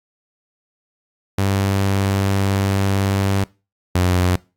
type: tone pair in turn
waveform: sawtooth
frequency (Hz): 98 / 90.38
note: G2 / F#2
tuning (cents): 0 / -40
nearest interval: minor second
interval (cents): 140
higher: first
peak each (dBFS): -12 / -10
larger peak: second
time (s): 1.38-3.44 / 3.95-4.36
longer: first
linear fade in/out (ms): 5
effects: noise-tail reverb RT60 0.3 s tail -23 dB re dry + AAC 64 kbps